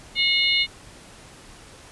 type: harmonic tone with a mistuned harmonic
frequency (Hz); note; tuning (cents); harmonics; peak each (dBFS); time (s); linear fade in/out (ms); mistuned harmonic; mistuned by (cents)
724; F#5; -38; 3 / 4 / 5 / 6; -22 / -23 / -24 / -25; 0.15-0.67; 50; 6; -74
effects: pink hiss -46 dBFS RMS until 1.91 s + resampled to 24000 Hz